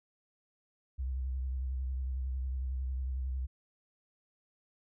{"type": "tone with vibrato", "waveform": "sine", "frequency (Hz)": 64.8, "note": "C2", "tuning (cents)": -16, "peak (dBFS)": -32, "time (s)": [0.98, 3.47], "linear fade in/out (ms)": 20, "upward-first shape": "sine", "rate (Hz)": 11, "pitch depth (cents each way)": 52, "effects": []}